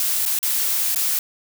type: noise with dropouts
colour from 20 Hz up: blue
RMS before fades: -21 dBFS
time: 0-1.19 s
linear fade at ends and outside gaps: 1 ms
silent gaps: 0.253-0.261 / 0.389-0.429 / 0.947-0.959 s
effects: none